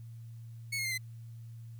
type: tone with pitch steps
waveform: sawtooth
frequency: 2206 / 2151 / 2097 / 2044 Hz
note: C#7 / C7 / C7 / C7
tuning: -9 / +47 / +3 / -41 cents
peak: -29 dBFS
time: 0.72-0.98 s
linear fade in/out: 10 ms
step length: 65 ms
effects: added 115 Hz sine -44 dBFS peak until 1.79 s + white hiss -70 dBFS RMS until 1.79 s